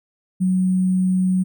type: tone with sample-and-hold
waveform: sine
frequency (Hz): 185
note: F#3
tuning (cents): 0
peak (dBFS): -15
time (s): 0.4-1.44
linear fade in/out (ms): 20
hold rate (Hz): 8820
effects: none